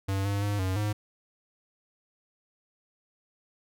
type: tone with pitch steps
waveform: square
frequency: 97.3 / 100.5 / 102.4 / 93.8 / 104.9 Hz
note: G2 / G2 / G#2 / F#2 / G#2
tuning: -12 / +44 / -24 / +24 / +18 cents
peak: -27 dBFS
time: 0.08-0.93 s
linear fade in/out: 10 ms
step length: 170 ms
effects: none